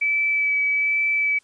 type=tone with vibrato; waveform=sine; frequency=2300 Hz; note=D7; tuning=37 cents flat; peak=-18 dBFS; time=0.01-1.39 s; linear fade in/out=10 ms; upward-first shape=sine; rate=1.2 Hz; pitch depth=12 cents each way; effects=white hiss -60 dBFS RMS until 1.43 s + resampled to 22050 Hz